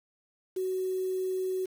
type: tone with quantisation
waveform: sine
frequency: 373.6 Hz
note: F#4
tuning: 17 cents sharp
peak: -28 dBFS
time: 0.56-1.66 s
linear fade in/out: 10 ms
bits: 8
effects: none